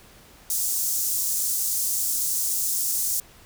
pink high-pass noise, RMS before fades -25 dBFS, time 0.5-3.2 s, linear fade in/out 2 ms, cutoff 6500 Hz, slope 24 dB/octave, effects pink hiss -51 dBFS RMS until 3.45 s

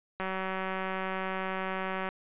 click train, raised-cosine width 0.5 ms, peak -19 dBFS, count 358, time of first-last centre 0.2-2.089 s, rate 189 Hz, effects resampled to 8000 Hz

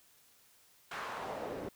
pink noise with band-pass filter sweep, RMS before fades -41 dBFS, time 0.91-1.69 s, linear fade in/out 5 ms, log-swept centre 1500 to 360 Hz, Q 1.5, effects white hiss -65 dBFS RMS until 1.75 s

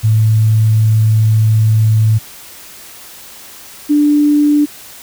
sine tone pair in turn, 109.6 / 294.5 Hz, A2 / D4, -6 / +5 cents, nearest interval octave + perfect fourth, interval 1711 cents, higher second, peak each -7 dBFS, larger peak neither, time 0.03-2.19 / 3.89-4.66 s, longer first, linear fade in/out 20 ms, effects white hiss -35 dBFS RMS until 5.02 s

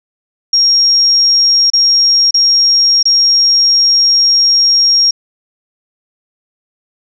sine tone with dropouts, 5580 Hz, F8, 2 cents flat, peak -6 dBFS, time 0.53-5.11 s, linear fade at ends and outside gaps 5 ms, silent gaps 1.702-1.734 / 2.309-2.342 / 3.029-3.054 s, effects none

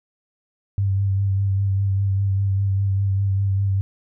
sine tone with vibrato, 98 Hz, G2, in tune, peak -17 dBFS, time 0.78-3.81 s, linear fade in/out 0 ms, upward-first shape sine, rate 5 Hz, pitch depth 26 cents each way, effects none

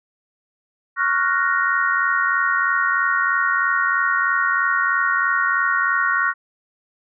sine chord, Gb major seventh, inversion second, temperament equal, 1108.7 / 1396.9 / 1480 / 1864.7 Hz, Db6 / F6 / Gb6 / Bb6, 0 / 0 / 0 / 0 cents, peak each -22 dBFS, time 0.96-6.34 s, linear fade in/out 50 ms, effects none

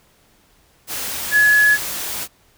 sine tone in noise, 1695 Hz, G#6, 35 cents sharp, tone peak -10 dBFS, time 1.31-1.78 s, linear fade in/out 50 ms, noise white, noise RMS -26 dBFS, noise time 0.87-2.28 s, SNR +13 dB, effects pink hiss -56 dBFS RMS until 2.57 s

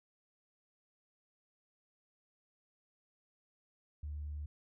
sine tone, 74.2 Hz, D2, 18 cents sharp, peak -38 dBFS, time 4.03-4.46 s, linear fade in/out 5 ms, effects tanh soft clip ceiling -34 dBFS

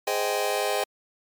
sawtooth chord, Ab major seventh, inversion none, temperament just, 415.3 / 519.1 / 623 / 778.7 Hz, Ab4 / C5 / Eb5 / G5, 0 / -14 / +2 / -12 cents, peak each -25 dBFS, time 0.07-0.84 s, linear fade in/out 5 ms, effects MP3 96 kbps

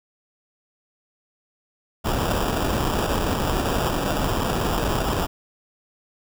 pink noise with sample-and-hold, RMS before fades -23 dBFS, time 2.04-5.27 s, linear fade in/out 20 ms, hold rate 2100 Hz, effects none

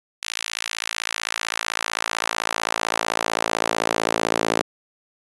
sawtooth tone with high-pass filter sweep, 55.7 Hz, A1, 22 cents sharp, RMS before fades -25 dBFS, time 0.22-4.62 s, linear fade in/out 10 ms, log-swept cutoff 2700 to 380 Hz, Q 0.95, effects resampled to 22050 Hz

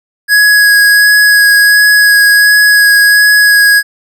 square tone with vibrato, 1666 Hz, G#6, 5 cents sharp, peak -4 dBFS, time 0.28-3.83 s, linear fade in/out 50 ms, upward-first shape sine, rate 1.4 Hz, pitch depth 11 cents each way, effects none

